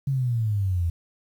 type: exponential sweep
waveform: sine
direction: down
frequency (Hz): 140.3 to 82.41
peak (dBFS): -21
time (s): 0.07-0.9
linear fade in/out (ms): 5
effects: 9-bit